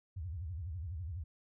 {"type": "tone with vibrato", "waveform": "sine", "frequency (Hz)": 84, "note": "E2", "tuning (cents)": 33, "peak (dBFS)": -38, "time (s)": [0.16, 1.24], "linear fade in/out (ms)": 10, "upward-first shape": "sine", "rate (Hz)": 12, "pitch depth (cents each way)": 260, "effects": []}